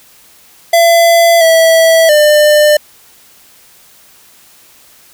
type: tone with pitch steps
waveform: square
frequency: 675 / 654 / 599 Hz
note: E5 / E5 / D5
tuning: +41 / -14 / +34 cents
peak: -5 dBFS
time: 0.73-2.77 s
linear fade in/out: 5 ms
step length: 680 ms
effects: white hiss -43 dBFS RMS until 5.13 s